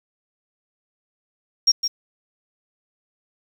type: tone with echo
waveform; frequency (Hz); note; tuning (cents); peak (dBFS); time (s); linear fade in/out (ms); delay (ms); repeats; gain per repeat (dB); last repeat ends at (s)
sine; 5580; F8; -2; -11; 1.67-1.72; 10; 160; 1; -8; 1.88
effects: 7-bit